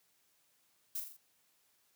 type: noise with echo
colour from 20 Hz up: violet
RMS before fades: -38 dBFS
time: 0.95-1 s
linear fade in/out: 5 ms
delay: 42 ms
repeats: 4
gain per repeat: -5 dB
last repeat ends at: 1.168 s
effects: white hiss -73 dBFS RMS until 1.95 s + high-pass 80 Hz 12 dB/octave